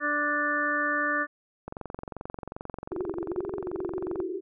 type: harmonic tone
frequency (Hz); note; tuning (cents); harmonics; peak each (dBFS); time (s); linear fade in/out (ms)
294.3; D4; +4; 1 / 2 / 4 / 5 / 6; -34 / -34 / -30 / -31 / -28; 0-1.27; 50
type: click train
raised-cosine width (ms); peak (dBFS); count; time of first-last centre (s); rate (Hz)
1; -22; 58; 1.68-4.202; 22.6
type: band-pass noise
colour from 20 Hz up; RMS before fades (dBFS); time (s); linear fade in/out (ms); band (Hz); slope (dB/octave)
white; -33; 2.91-4.41; 10; 340 to 390; 96
effects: none